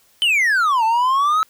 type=exponential two-way sweep; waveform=triangle; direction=down then up; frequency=3100 to 874 to 1308 Hz; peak=-12 dBFS; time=0.22-1.43 s; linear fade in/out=0 ms; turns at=0.84 s; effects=white hiss -56 dBFS RMS until 1.49 s